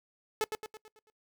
sawtooth tone with echo, 432.5 Hz, A4, 30 cents flat, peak -23 dBFS, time 0.41-0.44 s, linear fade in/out 0 ms, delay 110 ms, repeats 6, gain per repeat -6 dB, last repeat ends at 1.1 s, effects noise-tail reverb RT60 0.1 s tail -22 dB re dry

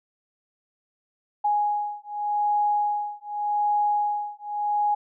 sine beating tone pair, 830 / 830.85 Hz, G#5 / G#5, -1 / +1 cents, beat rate 0.85 Hz, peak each -25 dBFS, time 1.44-4.95 s, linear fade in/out 10 ms, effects none

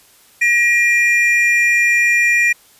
triangle tone pair together, 1904.1 / 2399 Hz, A#6 / D7, +36 / +36 cents, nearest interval major third, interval 400 cents, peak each -12 dBFS, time 0.41-2.53 s, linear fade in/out 10 ms, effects white hiss -49 dBFS RMS until 2.79 s + resampled to 32000 Hz

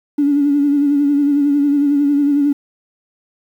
triangle tone with vibrato, 286.5 Hz, D4, 43 cents flat, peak -7 dBFS, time 0.18-2.53 s, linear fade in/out 10 ms, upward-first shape sine, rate 11 Hz, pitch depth 42 cents each way, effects tanh soft clip ceiling -9 dBFS + 8-bit

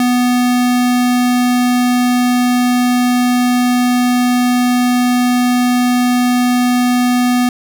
square tone, 246.9 Hz, B3, in tune, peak -11 dBFS, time 0-7.49 s, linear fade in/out 2 ms, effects none

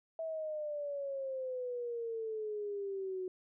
sine exponential sweep, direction down, 654 to 366.6 Hz, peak -36 dBFS, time 0.19-3.28 s, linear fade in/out 2 ms, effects none

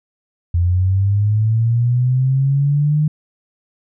sine linear sweep, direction up, 85 to 153.3 Hz, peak -12 dBFS, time 0.54-3.08 s, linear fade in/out 5 ms, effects none

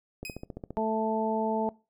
click train, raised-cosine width 2 ms, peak -24 dBFS, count 9, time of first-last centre 0.23-0.774 s, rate 14.7 Hz
sawtooth tone with exponential decay, 2517 Hz, D#7, 19 cents sharp, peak -30 dBFS, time 0.25-0.45 s, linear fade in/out 1 ms, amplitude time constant 42 ms
harmonic tone, 220 Hz, A3, in tune, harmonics 1 / 2 / 3 / 4, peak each -31 / -31 / -31 / -31 dBFS, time 0.77-1.69 s, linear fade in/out 0 ms
effects noise-tail reverb RT60 0.3 s tail -22 dB re dry

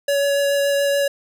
square tone with vibrato, 564 Hz, C#5, 30 cents sharp, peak -17 dBFS, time 0.08-1.08 s, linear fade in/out 5 ms, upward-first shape sine, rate 7 Hz, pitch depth 9 cents each way, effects none

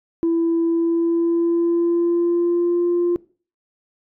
sine tone with pitch glide, 333.1 to 348.5 Hz, E4 to F4, +18 to -4 cents, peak -14 dBFS, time 0.23-3.16 s, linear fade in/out 0 ms, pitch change +78 cents, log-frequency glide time 0.64-2.87 s, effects noise-tail reverb RT60 0.4 s tail -22 dB re dry + tanh soft clip ceiling -13 dBFS

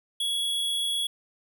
square tone, 3353 Hz, G#7, 16 cents sharp, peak -26 dBFS, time 0.2-1.07 s, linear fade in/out 5 ms, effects none

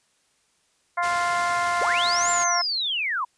harmonic tone, 349.2 Hz, F4, in tune, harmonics 2 / 3 / 4 / 5 / 6, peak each -26 / -25 / -28 / -34 / -32 dBFS, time 0.97-2.62 s, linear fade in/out 10 ms
white low-pass noise, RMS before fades -36 dBFS, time 1.02-2.45 s, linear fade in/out 20 ms, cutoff 6800 Hz, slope 12 dB/octave
sine linear two-way sweep, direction up then down, 312.8 to 7350 to 918 Hz, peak -23 dBFS, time 1.81-3.25 s, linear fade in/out 10 ms, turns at 2.3 s
effects white hiss -66 dBFS RMS until 3.37 s + resampled to 22050 Hz

